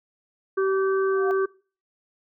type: harmonic tone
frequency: 385.6 Hz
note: G4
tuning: 28 cents flat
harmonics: 1 / 3 / 4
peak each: -20 / -30 / -32 dBFS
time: 0.57-1.46 s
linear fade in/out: 10 ms
type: tone with exponential growth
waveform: sine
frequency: 715 Hz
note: F5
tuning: 41 cents sharp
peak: -26 dBFS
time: 1.03-1.31 s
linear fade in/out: 0 ms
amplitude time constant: 59 ms
effects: noise-tail reverb RT60 0.4 s tail -23 dB re dry